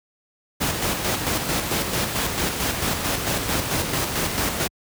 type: noise with tremolo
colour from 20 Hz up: pink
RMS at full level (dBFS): -22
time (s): 0.6-4.68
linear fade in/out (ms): 20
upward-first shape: square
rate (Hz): 4.5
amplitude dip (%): 40
effects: high-pass 60 Hz 12 dB/octave